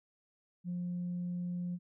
sine tone, 176.9 Hz, F3, 23 cents sharp, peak -33 dBFS, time 0.64-1.79 s, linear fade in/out 50 ms, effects tanh soft clip ceiling -31 dBFS

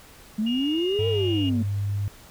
sine exponential two-way sweep, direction up then down, 207.7 to 466.2 to 220.4 Hz, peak -21 dBFS, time 0.38-1.63 s, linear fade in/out 10 ms, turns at 1.08 s
sine tone, 2847 Hz, F7, 33 cents sharp, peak -29 dBFS, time 0.46-1.5 s, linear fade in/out 10 ms
sine tone with pitch glide, 100.1 to 100.91 Hz, G2 to G#2, +37 to -49 cents, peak -23 dBFS, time 0.99-2.08 s, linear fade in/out 0 ms, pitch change +14 cents, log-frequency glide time 1.23-1.8 s
effects tanh soft clip ceiling -15 dBFS + pink hiss -49 dBFS RMS until 2.3 s

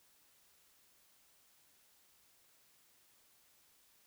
silence, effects white hiss -69 dBFS RMS until 4.06 s

